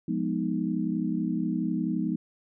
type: chord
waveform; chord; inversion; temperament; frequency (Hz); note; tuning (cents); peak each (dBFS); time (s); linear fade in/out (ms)
sine; F half-diminished seventh; none; equal with one note detuned; 175.93 / 207.7 / 246.9 / 311.1; F3 / Ab3 / Cb4 / Eb4; +13 / 0 / 0 / 0; -31; 0.08-2.16; 5
effects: none